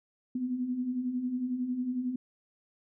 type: beating tone pair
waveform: sine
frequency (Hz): 241.5 / 252.5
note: B3 / B3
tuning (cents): -39 / +39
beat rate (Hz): 11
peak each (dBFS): -38 / -30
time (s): 0.35-2.16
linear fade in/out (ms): 5
effects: none